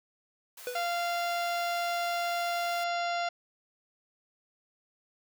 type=high-pass noise; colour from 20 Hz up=white; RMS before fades=-47 dBFS; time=0.57-2.84 s; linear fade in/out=5 ms; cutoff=490 Hz; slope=24 dB/octave
type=tone with exponential decay; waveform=square; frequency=493.9 Hz; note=B4; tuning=in tune; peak=-31 dBFS; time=0.67-0.96 s; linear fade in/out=1 ms; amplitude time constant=61 ms
type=harmonic tone; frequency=693 Hz; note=F5; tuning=14 cents flat; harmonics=1 / 2 / 3 / 4 / 5 / 6 / 7 / 8 / 10; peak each=-30 / -36 / -40 / -42 / -44 / -46 / -47 / -48 / -50 dBFS; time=0.75-3.29 s; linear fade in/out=5 ms
effects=none